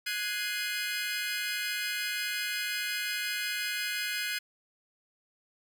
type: chord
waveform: 25% pulse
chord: Ab dominant seventh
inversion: third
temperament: equal with one note detuned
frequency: 1474.9 / 1661.2 / 2093 / 2489 Hz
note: Gb6 / Ab6 / C7 / Eb7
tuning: -6 / 0 / 0 / 0 cents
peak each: -33 dBFS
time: 0.06-4.39 s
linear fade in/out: 10 ms
effects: none